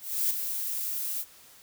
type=noise with ADSR envelope; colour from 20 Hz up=violet; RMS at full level=-25 dBFS; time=0-1.25 s; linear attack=300 ms; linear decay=13 ms; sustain=-7 dB; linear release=46 ms; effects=white hiss -54 dBFS RMS until 1.62 s